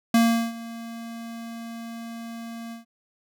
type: tone with ADSR envelope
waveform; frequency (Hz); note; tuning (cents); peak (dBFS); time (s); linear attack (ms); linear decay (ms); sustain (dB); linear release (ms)
square; 230.5; A#3; -19; -15; 0.14-2.85; 4; 380; -20; 130
effects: none